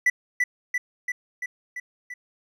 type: tone with echo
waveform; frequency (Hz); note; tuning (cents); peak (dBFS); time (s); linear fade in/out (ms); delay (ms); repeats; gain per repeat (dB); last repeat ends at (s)
triangle; 1975.5; B6; 0; -14; 0.06-0.1; 5; 340; 6; -3; 2.14
effects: none